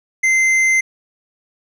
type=tone with hard clipping; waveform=sine; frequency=2075 Hz; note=C7; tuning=15 cents flat; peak=-13 dBFS; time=0.23-0.81 s; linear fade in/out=10 ms; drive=7 dB; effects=none